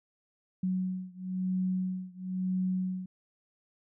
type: beating tone pair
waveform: sine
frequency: 184.8 / 185.8 Hz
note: F#3 / F#3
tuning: -2 / +7 cents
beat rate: 1 Hz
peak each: -32 / -33 dBFS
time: 0.63-3.06 s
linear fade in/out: 5 ms
effects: none

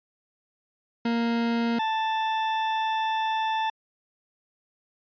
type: tone pair in turn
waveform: 40% pulse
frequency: 233.1 / 881.9 Hz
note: A#3 / A5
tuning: 0 / +4 cents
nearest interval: octave + major seventh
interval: 2304 cents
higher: second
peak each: -22 / -23 dBFS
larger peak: first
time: 1.05-1.79 / 1.79-3.7 s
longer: second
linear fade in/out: 5 ms
effects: resampled to 11025 Hz

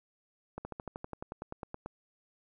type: slowing click train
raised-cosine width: 1 ms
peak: -25 dBFS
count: 15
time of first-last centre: 0.58-1.86 s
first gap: 70 ms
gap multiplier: 1.04
effects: none

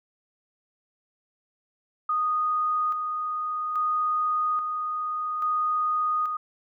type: tone with tremolo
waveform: sine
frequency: 1238 Hz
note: D#6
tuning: 9 cents flat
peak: -22 dBFS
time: 2.09-6.37 s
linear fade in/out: 5 ms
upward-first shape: square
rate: 0.6 Hz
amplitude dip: 40%
effects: none

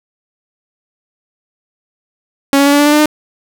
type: tone with pitch steps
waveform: sawtooth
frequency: 277.2 / 280.7 / 284.3 / 288 / 291.7 / 295.4 / 299.2 / 303 Hz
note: C#4 / C#4 / C#4 / D4 / D4 / D4 / D4 / D#4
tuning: 0 / +22 / +44 / -34 / -12 / +10 / +32 / -46 cents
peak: -3 dBFS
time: 2.53-3.058 s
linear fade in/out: 0 ms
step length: 66 ms
effects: none

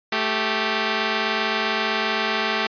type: tone pair together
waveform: 5% pulse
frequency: 219.3 / 390.7 Hz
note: A3 / G4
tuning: -6 / -6 cents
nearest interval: minor seventh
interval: 1000 cents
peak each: -12 dBFS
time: 0.12-2.67 s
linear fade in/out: 5 ms
effects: resampled to 11025 Hz

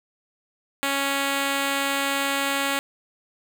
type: tone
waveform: 5% pulse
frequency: 277.2 Hz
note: C#4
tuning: in tune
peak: -11 dBFS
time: 0.83-2.79 s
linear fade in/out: 0 ms
effects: none

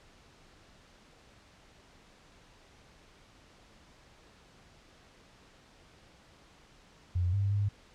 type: tone with pitch steps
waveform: sine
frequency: 89.1 / 99.5 / 101.5 Hz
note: F2 / G2 / G#2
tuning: +35 / +26 / -39 cents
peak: -26 dBFS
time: 7.15-7.69 s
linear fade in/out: 10 ms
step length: 180 ms
effects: pink hiss -59 dBFS RMS until 7.94 s + low-pass 6000 Hz 12 dB/octave

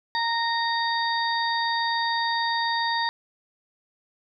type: harmonic tone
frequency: 927 Hz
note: A#5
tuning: 10 cents flat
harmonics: 1 / 2 / 4 / 5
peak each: -25 / -28 / -31 / -32 dBFS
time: 0.15-3.09 s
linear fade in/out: 0 ms
effects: none

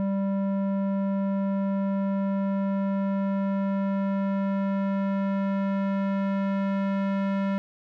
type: tone with low-pass filter sweep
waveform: square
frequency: 196 Hz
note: G3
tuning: in tune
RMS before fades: -26 dBFS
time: 0-7.58 s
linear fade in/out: 0 ms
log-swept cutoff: 800 to 1900 Hz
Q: 0.82
effects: none

